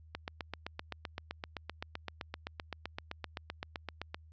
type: click train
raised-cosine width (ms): 0.3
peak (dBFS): -22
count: 32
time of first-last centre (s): 0.15-4.145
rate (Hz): 7.76
effects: added 79 Hz sine -54 dBFS peak until 4.32 s + resampled to 16000 Hz